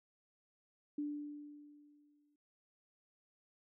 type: tone with exponential decay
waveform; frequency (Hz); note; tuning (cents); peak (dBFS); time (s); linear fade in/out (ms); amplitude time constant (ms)
sine; 293.7; D4; 0; -35; 0.98-2.36; 5; 300
effects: none